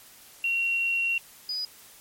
sine tone pair in turn, 2742 / 4948 Hz, F7 / D#8, -32 / -10 cents, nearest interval minor seventh, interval 1022 cents, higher second, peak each -23 / -28 dBFS, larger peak first, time 0.44-1.18 / 1.49-1.65 s, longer first, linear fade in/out 2 ms, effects white hiss -51 dBFS RMS until 2 s + MP3 64 kbps

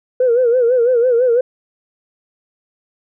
sine tone with vibrato, 487.3 Hz, B4, 23 cents flat, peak -9 dBFS, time 0.2-1.41 s, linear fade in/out 5 ms, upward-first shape sine, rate 6 Hz, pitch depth 100 cents each way, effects tanh soft clip ceiling -6 dBFS

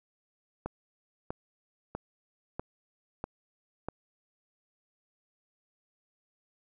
click train, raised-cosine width 1 ms, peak -20 dBFS, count 6, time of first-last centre 0.66-3.886 s, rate 1.55 Hz, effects none

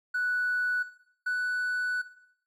triangle tone pair in turn, 1480 / 1485.7 Hz, F#6 / F#6, 0 / +7 cents, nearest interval unison, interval 7 cents, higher second, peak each -23 dBFS, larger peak neither, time 0.14-0.83 / 1.26-2.02 s, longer second, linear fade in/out 10 ms, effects noise-tail reverb RT60 0.7 s tail -17 dB re dry + tanh soft clip ceiling -22 dBFS

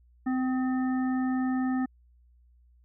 harmonic tone with a mistuned harmonic, 258 Hz, C4, 24 cents flat, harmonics 1 / 3 / 5 / 7, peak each -25 / -37 / -42 / -42 dBFS, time 0.26-1.86 s, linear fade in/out 10 ms, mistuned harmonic 5, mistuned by -32 cents, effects added 60 Hz sine -57 dBFS peak until 2.84 s

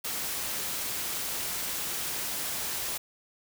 white noise, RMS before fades -33 dBFS, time 0.04-2.98 s, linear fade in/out 10 ms, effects none

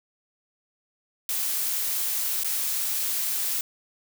blue noise with dropouts, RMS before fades -27 dBFS, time 1.29-3.61 s, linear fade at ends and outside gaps 1 ms, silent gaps 2.435-2.445 s, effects none

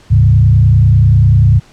sine tone with frequency modulation, 106.6 Hz, G#2, 46 cents sharp, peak -4 dBFS, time 0.1-1.6 s, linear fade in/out 20 ms, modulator 30.2 Hz, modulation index 1.1, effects pink hiss -44 dBFS RMS until 1.72 s + low-pass 7000 Hz 12 dB/octave

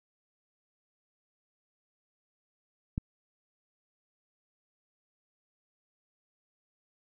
click, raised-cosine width 5 ms, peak -18 dBFS, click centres 2.979 s, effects none

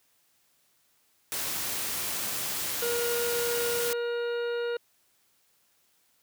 white noise, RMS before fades -32 dBFS, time 1.32-3.93 s, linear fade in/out 0 ms
harmonic tone, 474.9 Hz, A#4, 32 cents sharp, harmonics 1 / 2 / 3 / 4 / 5 / 6 / 8 / 9, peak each -28 / -46 / -38 / -50 / -53 / -46 / -48 / -52 dBFS, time 2.82-4.77 s, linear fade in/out 5 ms
effects white hiss -68 dBFS RMS until 6.22 s + high-pass 60 Hz 12 dB/octave

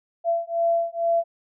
sine beating tone pair, 674 / 676.2 Hz, E5 / E5, +38 / +44 cents, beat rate 2.2 Hz, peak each -23 / -23 dBFS, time 0.24-1.24 s, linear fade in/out 50 ms, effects none

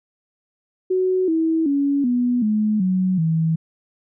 sine tone with pitch steps, 371.5 / 323.4 / 281.5 / 245.1 / 213.4 / 185.75 / 161.7 Hz, F#4 / E4 / C#4 / B3 / G#3 / F#3 / E3, +7 / -33 / +27 / -13 / +47 / +7 / -33 cents, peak -16 dBFS, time 0.9-3.56 s, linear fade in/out 10 ms, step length 380 ms, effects none

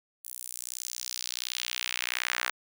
sawtooth tone with high-pass filter sweep, 61.4 Hz, B1, 9 cents flat, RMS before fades -35 dBFS, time 0.24-2.51 s, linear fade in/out 10 ms, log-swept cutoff 11000 to 1500 Hz, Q 1.6, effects none

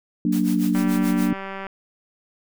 sine chord, Gb augmented, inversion none, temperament equal, 185 / 233.1 / 293.7 Hz, Gb3 / Bb3 / D4, 0 / 0 / 0 cents, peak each -22 dBFS, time 0.25-1.33 s, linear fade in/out 2 ms
white noise with tremolo, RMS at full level -35 dBFS, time 0.32-1.31 s, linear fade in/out 5 ms, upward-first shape sine, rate 6.9 Hz, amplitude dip 85%
click train, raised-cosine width 0.5 ms, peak -18 dBFS, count 179, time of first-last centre 0.75-1.668 s, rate 194 Hz
effects none

